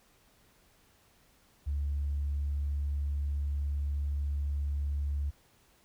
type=tone; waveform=sine; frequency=71.6 Hz; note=D2; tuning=43 cents flat; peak=-28 dBFS; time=1.66-5.31 s; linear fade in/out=20 ms; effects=tanh soft clip ceiling -25 dBFS + pink hiss -65 dBFS RMS until 5.84 s